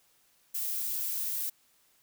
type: noise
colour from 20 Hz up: violet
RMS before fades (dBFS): -33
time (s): 0.54-1.5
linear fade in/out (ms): 10
effects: white hiss -67 dBFS RMS until 2.02 s